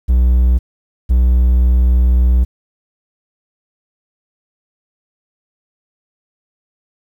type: tone pair in turn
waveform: triangle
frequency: 61.74 / 61.74 Hz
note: B1 / B1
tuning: 0 / 0 cents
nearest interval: unison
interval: 0 cents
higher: neither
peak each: -6 dBFS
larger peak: neither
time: 0.08-0.59 / 1.09-2.45 s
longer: second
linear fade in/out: 20 ms
effects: 8-bit